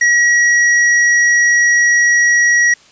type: tone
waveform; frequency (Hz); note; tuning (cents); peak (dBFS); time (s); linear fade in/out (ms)
square; 1913; A#6; +44; -9; 0.01-2.74; 5
effects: white hiss -46 dBFS RMS until 2.91 s + resampled to 16000 Hz